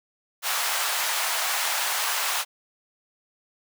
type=high-pass noise; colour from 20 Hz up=pink; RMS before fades=-26 dBFS; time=0.42-2.45 s; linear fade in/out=50 ms; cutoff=770 Hz; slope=24 dB/octave; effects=none